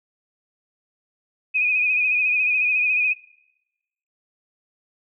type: tone with vibrato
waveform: sine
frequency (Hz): 2489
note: D#7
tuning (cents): 0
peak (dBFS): -17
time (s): 1.54-3.14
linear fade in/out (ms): 20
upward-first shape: sine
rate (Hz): 14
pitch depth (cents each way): 44
effects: noise-tail reverb RT60 1.0 s tail -23 dB re dry